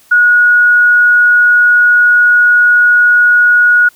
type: tone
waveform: sine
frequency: 1453 Hz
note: F#6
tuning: 32 cents flat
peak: -4 dBFS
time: 0.11-3.89 s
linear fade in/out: 10 ms
effects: white hiss -46 dBFS RMS until 3.95 s